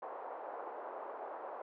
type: band-pass noise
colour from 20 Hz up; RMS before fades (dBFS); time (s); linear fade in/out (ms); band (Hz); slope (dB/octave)
white; -45; 0.02-1.62; 5; 450 to 960; 24
effects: none